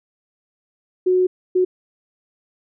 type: tone bursts at uneven times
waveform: sine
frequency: 367.2 Hz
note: F#4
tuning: 13 cents flat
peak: -13 dBFS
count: 2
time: 1.06-1.27 / 1.55-1.65 s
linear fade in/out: 10 ms
effects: none